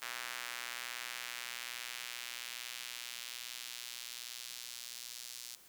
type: tone with high-pass filter sweep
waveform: square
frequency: 60.6 Hz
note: B1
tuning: 32 cents flat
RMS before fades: -45 dBFS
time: 0.02-5.55 s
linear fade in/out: 0 ms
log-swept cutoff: 1600 to 4800 Hz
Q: 1.1
effects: white hiss -60 dBFS RMS until 5.68 s